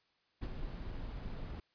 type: noise with ADSR envelope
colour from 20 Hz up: brown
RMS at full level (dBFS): -36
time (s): 0.41-1.6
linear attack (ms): 21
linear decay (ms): 35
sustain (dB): -6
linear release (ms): 3
effects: white hiss -75 dBFS RMS until 1.74 s + resampled to 11025 Hz